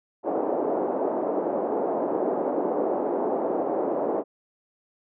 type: band-pass noise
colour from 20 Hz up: pink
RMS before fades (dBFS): -26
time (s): 0.23-4.24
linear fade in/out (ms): 50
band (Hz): 310 to 760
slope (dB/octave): 24
effects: none